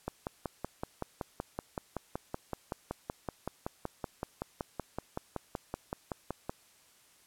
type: click train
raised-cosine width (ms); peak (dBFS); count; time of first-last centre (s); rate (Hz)
1; -20; 35; 0.08-6.495; 5.3
effects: white hiss -63 dBFS RMS until 7.26 s + low-pass 12000 Hz 12 dB/octave